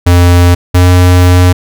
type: tone pair in turn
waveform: square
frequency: 88 / 89.8 Hz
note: F2 / F2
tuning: +14 / +49 cents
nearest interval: unison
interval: 35 cents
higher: second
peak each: -3 dBFS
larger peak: neither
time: 0.06-0.55 / 0.74-1.53 s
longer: second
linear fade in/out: 10 ms
effects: none